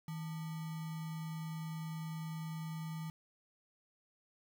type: tone with sample-and-hold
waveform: sine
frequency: 160 Hz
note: D#3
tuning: 49 cents sharp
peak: -39 dBFS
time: 0.08-3.1 s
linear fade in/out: 2 ms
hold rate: 1050 Hz
effects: none